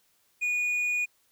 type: tone with hard clipping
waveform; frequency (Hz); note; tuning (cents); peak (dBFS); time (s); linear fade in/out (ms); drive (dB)
sine; 2455; D#7; -24; -26; 0.41-1.06; 20; 3
effects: white hiss -68 dBFS RMS until 1.31 s